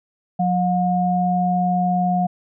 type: tone pair together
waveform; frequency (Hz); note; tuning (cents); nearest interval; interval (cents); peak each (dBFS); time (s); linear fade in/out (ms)
sine; 181 / 718.6; F#3 / F5; -38 / +49; 2 octaves; 2387; -19; 0.39-2.27; 10
effects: none